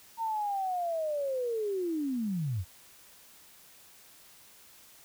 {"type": "linear sweep", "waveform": "sine", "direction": "down", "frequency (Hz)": [921, 79.8], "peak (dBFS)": -29, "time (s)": [0.17, 2.65], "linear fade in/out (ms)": 50, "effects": ["white hiss -56 dBFS RMS until 5.04 s"]}